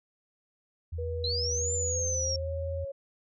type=tone with vibrato; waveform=sine; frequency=82.41 Hz; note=E2; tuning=in tune; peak=-32 dBFS; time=0.92-2.85 s; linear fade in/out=10 ms; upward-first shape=sine; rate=1.2 Hz; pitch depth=24 cents each way
type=tone with pitch glide; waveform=sine; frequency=482.8 to 551.4 Hz; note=B4 to C#5; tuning=-39 to -9 cents; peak=-34 dBFS; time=0.98-2.92 s; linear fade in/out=10 ms; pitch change=+230 cents; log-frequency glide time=1.72-2.51 s
type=linear two-way sweep; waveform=sine; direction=up then down; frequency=3943 to 7240 to 5480 Hz; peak=-29 dBFS; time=1.24-2.36 s; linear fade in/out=2 ms; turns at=1.72 s
effects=none